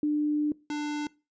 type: tone pair in turn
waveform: sine / square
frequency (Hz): 298.3 / 296.8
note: D4 / D4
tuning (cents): +27 / +18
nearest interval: unison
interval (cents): 9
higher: first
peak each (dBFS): -23 / -30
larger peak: first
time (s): 0.03-0.52 / 0.7-1.07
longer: first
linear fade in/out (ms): 2
effects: noise-tail reverb RT60 0.3 s tail -22 dB re dry + resampled to 16000 Hz